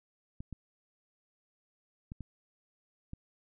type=clicks; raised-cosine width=5 ms; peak=-29 dBFS; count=5; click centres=0.405 / 0.527 / 2.119 / 2.207 / 3.134 s; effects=none